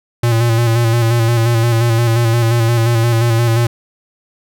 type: tone with vibrato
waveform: square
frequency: 116.3 Hz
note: A#2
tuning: 4 cents flat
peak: -11 dBFS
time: 0.23-3.67 s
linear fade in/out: 5 ms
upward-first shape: square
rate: 5.7 Hz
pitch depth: 37 cents each way
effects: none